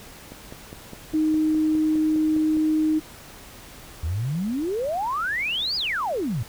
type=click train; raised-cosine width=2 ms; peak=-24 dBFS; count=12; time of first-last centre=0.32-2.569 s; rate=4.89 Hz
type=tone; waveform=sine; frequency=311.1 Hz; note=D#4; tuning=in tune; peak=-18 dBFS; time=1.13-3 s; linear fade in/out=20 ms
type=exponential two-way sweep; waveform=sine; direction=up then down; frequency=73.42 to 5040 to 101.6 Hz; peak=-23 dBFS; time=4.03-6.43 s; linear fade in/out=5 ms; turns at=5.76 s
effects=pink hiss -44 dBFS RMS until 6.48 s